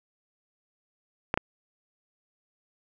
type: clicks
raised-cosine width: 0.5 ms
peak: -9 dBFS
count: 2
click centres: 1.341 / 1.375 s
effects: none